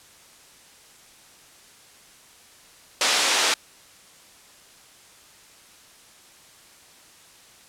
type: band-pass noise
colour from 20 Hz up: white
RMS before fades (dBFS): -21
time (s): 3.01-3.54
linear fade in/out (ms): 2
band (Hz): 430 to 6000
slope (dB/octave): 12
effects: white hiss -51 dBFS RMS until 7.68 s + low-pass 10000 Hz 12 dB/octave